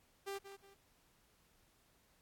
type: tone with echo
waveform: sawtooth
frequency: 395 Hz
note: G4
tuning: 13 cents sharp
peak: -37 dBFS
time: 0.26-0.39 s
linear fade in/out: 20 ms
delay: 180 ms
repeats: 2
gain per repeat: -10 dB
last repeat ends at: 0.75 s
effects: pink hiss -72 dBFS RMS until 2.21 s + AAC 64 kbps